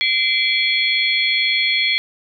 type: tone cluster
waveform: sine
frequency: 2064 / 2330 / 3242 / 3364 / 4289 Hz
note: C7 / D7 / G#7 / G#7 / C8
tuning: -24 / -14 / -42 / +22 / +42 cents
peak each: -21 / -20 / -28 / -20 / -23 dBFS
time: 0.01-1.98 s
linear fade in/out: 0 ms
effects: none